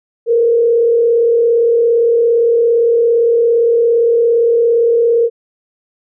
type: tone with frequency modulation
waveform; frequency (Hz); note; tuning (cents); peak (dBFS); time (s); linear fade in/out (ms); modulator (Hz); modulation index
sine; 466.2; A#4; 0; -8; 0.26-5.3; 50; 37.5; 0.45
effects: none